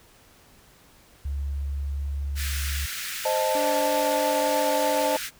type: tone with pitch glide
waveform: sine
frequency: 70.1 to 70.63 Hz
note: C#2 to C#2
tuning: +20 to +33 cents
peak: -26 dBFS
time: 1.25-2.86 s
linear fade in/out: 5 ms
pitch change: +13 cents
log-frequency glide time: 1.42-2.51 s
type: high-pass noise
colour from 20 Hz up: pink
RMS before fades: -33 dBFS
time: 2.35-5.31 s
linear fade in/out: 50 ms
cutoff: 1400 Hz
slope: 48 dB/octave
type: chord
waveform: sine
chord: A diminished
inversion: first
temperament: equal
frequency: 523.3 / 622.3 / 880 Hz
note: C5 / Eb5 / A5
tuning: 0 / 0 / 0 cents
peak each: -26 dBFS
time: 3.25-5.17 s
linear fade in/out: 5 ms
type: tone with vibrato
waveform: sawtooth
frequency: 290 Hz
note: D4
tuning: 22 cents flat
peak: -26 dBFS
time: 3.55-5.16 s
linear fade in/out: 0 ms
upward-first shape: sine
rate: 3.2 Hz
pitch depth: 8 cents each way
effects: pink hiss -55 dBFS RMS until 5.39 s